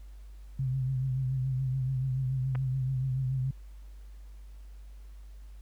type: tone with vibrato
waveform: sine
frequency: 130.81 Hz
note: C3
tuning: in tune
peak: -27 dBFS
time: 0.59-3.51 s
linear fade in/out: 5 ms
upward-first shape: triangle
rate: 7 Hz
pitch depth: 59 cents each way
type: clicks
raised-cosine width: 0.5 ms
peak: -28 / -26 dBFS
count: 2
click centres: 2.551 / 2.555 s
effects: added 50 Hz sine -44 dBFS peak until 5.61 s + pink hiss -66 dBFS RMS until 5.61 s